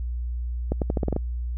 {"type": "accelerating click train", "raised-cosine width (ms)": 2, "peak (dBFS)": -11, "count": 8, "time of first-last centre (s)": [0.72, 1.164], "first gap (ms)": 98, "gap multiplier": 0.85, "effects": ["added 60 Hz sine -26 dBFS peak until 1.57 s"]}